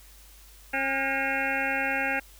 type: harmonic tone with a mistuned harmonic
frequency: 270 Hz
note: C#4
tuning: 45 cents flat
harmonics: 1 / 2 / 3 / 5 / 6 / 7 / 8 / 9 / 10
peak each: -36 / -35 / -32 / -35 / -31 / -36 / -33 / -35 / -34 dBFS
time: 0.73-2.2 s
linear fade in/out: 10 ms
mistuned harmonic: 5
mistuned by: +90 cents
effects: added 50 Hz sine -51 dBFS peak until 2.39 s + white hiss -54 dBFS RMS until 2.39 s